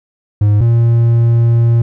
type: tone pair in turn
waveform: triangle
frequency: 103.83 / 116.84 Hz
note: G#2 / A#2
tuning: 0 / +4 cents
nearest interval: major second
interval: 204 cents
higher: second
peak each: -5 dBFS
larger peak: neither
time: 0.41-0.61 / 0.61-1.82 s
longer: second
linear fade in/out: 5 ms
effects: none